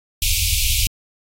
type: band-stop noise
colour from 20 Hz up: pink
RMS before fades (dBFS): -18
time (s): 0.22-0.87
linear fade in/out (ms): 2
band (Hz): 100 to 2300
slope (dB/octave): 96
effects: AAC 48 kbps